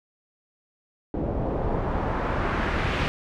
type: noise with low-pass filter sweep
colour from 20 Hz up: pink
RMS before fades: -26 dBFS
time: 1.14-3.08 s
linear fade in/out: 0 ms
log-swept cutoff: 480 to 2700 Hz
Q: 1.2
effects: none